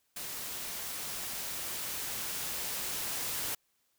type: noise with level ramp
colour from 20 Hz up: white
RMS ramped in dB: -40 to -35 dBFS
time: 0.16-3.55 s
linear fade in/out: 5 ms
effects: white hiss -75 dBFS RMS until 3.98 s